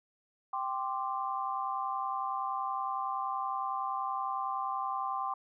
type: chord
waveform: sine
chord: G suspended fourth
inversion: none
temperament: just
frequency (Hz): 784 / 1045.3 / 1176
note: G5 / C6 / D6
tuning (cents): 0 / -2 / +2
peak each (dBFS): -36 / -35 / -37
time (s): 0.53-5.34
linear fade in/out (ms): 5
effects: none